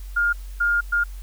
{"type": "tone bursts at uneven times", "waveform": "sine", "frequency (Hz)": 1413, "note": "F6", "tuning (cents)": 20, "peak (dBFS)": -17, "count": 3, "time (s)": [[0.16, 0.33], [0.6, 0.81], [0.92, 1.04]], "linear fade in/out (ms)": 10, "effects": ["added 46 Hz sine -32 dBFS peak until 1.22 s", "white hiss -51 dBFS RMS until 1.22 s"]}